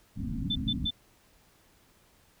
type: low-pass noise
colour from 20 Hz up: white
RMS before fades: -33 dBFS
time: 0.15-0.91 s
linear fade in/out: 50 ms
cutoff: 280 Hz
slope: 96 dB/octave
type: tone bursts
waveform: sine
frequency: 3531 Hz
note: A7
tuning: 5 cents sharp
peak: -27 dBFS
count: 3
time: 0.5-0.908 s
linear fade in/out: 10 ms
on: 56 ms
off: 120 ms
effects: pink hiss -63 dBFS RMS until 2.4 s